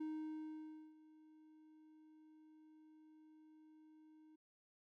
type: tone with ADSR envelope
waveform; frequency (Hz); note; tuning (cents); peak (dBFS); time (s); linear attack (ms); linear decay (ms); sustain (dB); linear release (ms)
triangle; 311.1; D#4; 0; -39; 0-4.36; 10; 930; -21; 8
effects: none